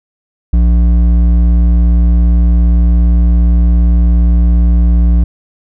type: tone with hard clipping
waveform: sine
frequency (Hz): 58.7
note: A#1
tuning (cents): +13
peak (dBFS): -7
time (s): 0.53-5.24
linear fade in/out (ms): 5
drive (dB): 8
effects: none